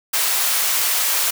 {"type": "high-pass noise", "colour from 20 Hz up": "white", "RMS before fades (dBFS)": -19, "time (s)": [0.13, 1.31], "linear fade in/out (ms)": 10, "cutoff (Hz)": 670, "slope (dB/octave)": 12, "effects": []}